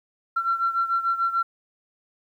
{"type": "beating tone pair", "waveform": "sine", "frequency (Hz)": [1357, 1363.8], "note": ["E6", "F6"], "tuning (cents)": [50, -42], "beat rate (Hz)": 6.8, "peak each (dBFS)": [-22, -26], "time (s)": [0.36, 1.43], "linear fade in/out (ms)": 10, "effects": ["tanh soft clip ceiling -14 dBFS", "10-bit"]}